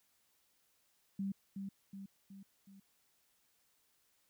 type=tone with echo; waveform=sine; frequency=196 Hz; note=G3; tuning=in tune; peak=-35 dBFS; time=1.19-1.32 s; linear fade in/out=5 ms; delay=370 ms; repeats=4; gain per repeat=-5 dB; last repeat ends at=2.8 s; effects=white hiss -75 dBFS RMS until 4.29 s